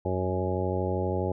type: harmonic tone with a mistuned harmonic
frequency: 92.5 Hz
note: F#2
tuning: in tune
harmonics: 1 / 2 / 3 / 4 / 5 / 6 / 7 / 9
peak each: -30 / -35 / -37 / -32 / -34 / -34 / -38 / -36 dBFS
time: 0.05-1.32 s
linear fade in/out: 5 ms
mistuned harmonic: 1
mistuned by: -29 cents
effects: none

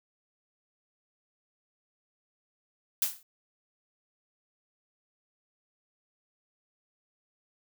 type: noise with exponential decay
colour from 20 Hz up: blue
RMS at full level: -23 dBFS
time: 3.02-3.23 s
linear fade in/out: 2 ms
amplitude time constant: 44 ms
effects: none

